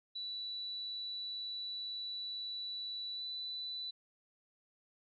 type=tone with pitch glide; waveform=sine; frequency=3951 to 3981 Hz; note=B7 to B7; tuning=0 to +13 cents; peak=-39 dBFS; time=0.15-3.91 s; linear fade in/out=10 ms; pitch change=+13 cents; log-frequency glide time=3.15-3.22 s; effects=none